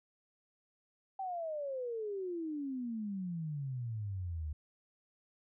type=exponential sweep; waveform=sine; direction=down; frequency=783 to 73.42 Hz; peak=-36 dBFS; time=1.19-4.53 s; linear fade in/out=5 ms; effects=none